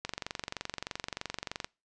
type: click train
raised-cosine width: 0.2 ms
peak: -17 dBFS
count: 38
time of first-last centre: 0.05-1.645 s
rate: 23.2 Hz
effects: noise-tail reverb RT60 0.3 s tail -26 dB re dry + resampled to 22050 Hz